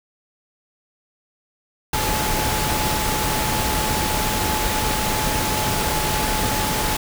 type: tone in noise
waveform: sine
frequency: 859 Hz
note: A5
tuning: 42 cents flat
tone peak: -26 dBFS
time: 1.93-6.97 s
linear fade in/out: 5 ms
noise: pink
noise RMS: -22 dBFS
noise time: 1.93-6.97 s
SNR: -7 dB
effects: none